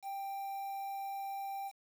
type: tone with quantisation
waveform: triangle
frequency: 787 Hz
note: G5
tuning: 7 cents sharp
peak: -36 dBFS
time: 0.02-1.72 s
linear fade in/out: 50 ms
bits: 9
effects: none